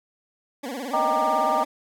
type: tone with vibrato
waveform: 20% pulse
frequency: 260 Hz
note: C4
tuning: 11 cents flat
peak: -25 dBFS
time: 0.63-1.65 s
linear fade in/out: 10 ms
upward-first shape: sine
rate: 18 Hz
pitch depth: 190 cents each way
type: chord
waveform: sine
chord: Eb major seventh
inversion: none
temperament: equal with one note detuned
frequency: 622.3 / 784 / 932.3 / 1195.9 Hz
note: Eb5 / G5 / Bb5 / D6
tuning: 0 / 0 / 0 / +31 cents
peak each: -25 dBFS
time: 0.93-1.64 s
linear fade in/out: 10 ms
effects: none